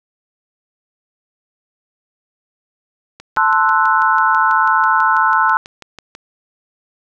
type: click train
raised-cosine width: 0.2 ms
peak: -17 dBFS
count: 19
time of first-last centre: 3.2-6.151 s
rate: 6.1 Hz
type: chord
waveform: sine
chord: F# half-diminished seventh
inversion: first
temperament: equal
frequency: 880 / 1046.5 / 1318.5 / 1480 Hz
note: A5 / C6 / E6 / F#6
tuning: 0 / 0 / 0 / 0 cents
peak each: -16 dBFS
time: 3.37-5.57 s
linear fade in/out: 0 ms
effects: none